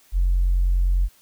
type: tone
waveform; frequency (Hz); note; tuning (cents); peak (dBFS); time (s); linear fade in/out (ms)
sine; 45; F#1; -47; -15; 0.12-1.09; 50
effects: tanh soft clip ceiling -12 dBFS + white hiss -56 dBFS RMS until 1.21 s